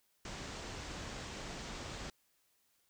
pink low-pass noise, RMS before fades -45 dBFS, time 0.25-2.1 s, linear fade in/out 2 ms, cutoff 7700 Hz, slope 48 dB/octave, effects white hiss -75 dBFS RMS until 2.89 s

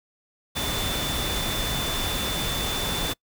sine tone in noise, 3520 Hz, A7, in tune, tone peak -30 dBFS, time 0.55-3.14 s, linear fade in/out 20 ms, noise pink, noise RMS -28 dBFS, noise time 0.55-3.14 s, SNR -5 dB, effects noise-tail reverb RT60 0.1 s tail -26 dB re dry

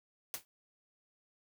white noise with exponential decay, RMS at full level -35 dBFS, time 0.34-0.45 s, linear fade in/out 0 ms, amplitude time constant 22 ms, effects none

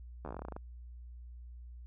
slowing click train, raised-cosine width 1 ms, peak -28 dBFS, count 14, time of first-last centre 0.25-0.565 s, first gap 12 ms, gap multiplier 1.11, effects added 60 Hz sine -46 dBFS peak until 1.86 s

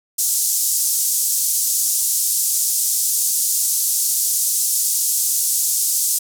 pink band-pass noise, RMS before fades -19 dBFS, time 0.18-6.19 s, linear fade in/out 10 ms, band 6300 to 14000 Hz, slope 24 dB/octave, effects none

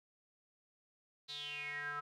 square tone with band-pass filter sweep, 145.9 Hz, D3, 11 cents flat, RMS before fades -43 dBFS, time 1.28-2.01 s, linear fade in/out 20 ms, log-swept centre 4100 to 1300 Hz, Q 9.3, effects none

